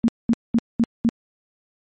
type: tone bursts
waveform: sine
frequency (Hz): 231.2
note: A#3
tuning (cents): -14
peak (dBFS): -13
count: 5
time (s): 0.04-1.09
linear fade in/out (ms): 0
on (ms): 42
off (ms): 210
effects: MP3 32 kbps